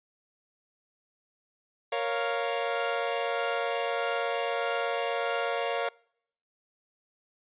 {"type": "chord", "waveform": "sawtooth", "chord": "Bb minor", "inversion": "none", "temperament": "equal", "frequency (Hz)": [466.2, 554.4, 698.5], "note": ["Bb4", "Db5", "F5"], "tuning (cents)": [0, 0, 0], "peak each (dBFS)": -28, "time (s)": [1.92, 5.89], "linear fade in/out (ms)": 5, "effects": ["noise-tail reverb RT60 0.7 s tail -26 dB re dry", "resampled to 8000 Hz"]}